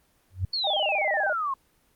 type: tone with exponential growth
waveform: sine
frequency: 92.5 Hz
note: F#2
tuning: in tune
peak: -20 dBFS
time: 0.3-0.45 s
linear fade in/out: 5 ms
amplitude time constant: 31 ms
type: exponential sweep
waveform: sine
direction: down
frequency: 4492 to 1046 Hz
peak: -25 dBFS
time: 0.53-1.54 s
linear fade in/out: 5 ms
type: tone with vibrato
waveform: sine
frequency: 698.5 Hz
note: F5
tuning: in tune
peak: -25 dBFS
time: 0.64-1.33 s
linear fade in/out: 5 ms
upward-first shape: square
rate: 16 Hz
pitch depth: 220 cents each way
effects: pink hiss -65 dBFS RMS until 1.95 s + Opus 24 kbps